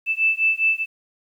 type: beating tone pair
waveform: sine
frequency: 2637 / 2641.9 Hz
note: E7 / E7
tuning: 0 / +3 cents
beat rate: 4.9 Hz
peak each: -20 dBFS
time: 0.06-0.86 s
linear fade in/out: 50 ms
effects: 9-bit